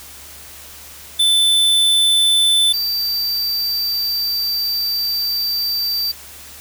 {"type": "tone pair in turn", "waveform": "square", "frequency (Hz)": [3520, 4659], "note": ["A7", "D8"], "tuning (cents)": [0, -15], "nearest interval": "perfect fourth", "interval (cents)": 485, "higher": "second", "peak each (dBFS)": [-12, -18], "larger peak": "first", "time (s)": [[1.19, 2.73], [2.73, 6.12]], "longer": "second", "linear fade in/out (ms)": 10, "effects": ["added 72 Hz sine -47 dBFS peak until 6.6 s", "white hiss -38 dBFS RMS until 6.6 s"]}